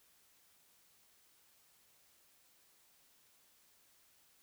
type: silence
effects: white hiss -69 dBFS RMS until 4.42 s